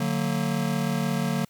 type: chord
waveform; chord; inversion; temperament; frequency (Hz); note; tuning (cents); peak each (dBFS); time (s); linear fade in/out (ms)
square; D augmented; none; just; 146.83 / 183.54 / 229.4; D3 / F#3 / A#3; 0 / -14 / -28; -29; 0-1.45; 5
effects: white hiss -62 dBFS RMS until 1.49 s